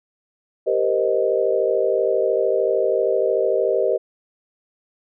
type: chord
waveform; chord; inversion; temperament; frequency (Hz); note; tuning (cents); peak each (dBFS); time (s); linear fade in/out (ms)
sine; C minor seventh; second; equal with one note detuned; 392 / 466.2 / 519.3 / 622.3; G4 / Bb4 / C5 / Eb5; 0 / 0 / -13 / 0; -22; 0.66-3.98; 20
effects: none